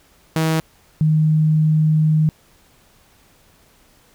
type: tone pair in turn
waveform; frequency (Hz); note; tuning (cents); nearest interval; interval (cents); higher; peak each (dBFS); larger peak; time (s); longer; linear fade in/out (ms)
sawtooth / sine; 160 / 155.45; D#3 / D#3; +49 / -1; unison; 50; first; -12 / -12; neither; 0.36-0.6 / 1.01-2.29; second; 0
effects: pink hiss -54 dBFS RMS until 4.14 s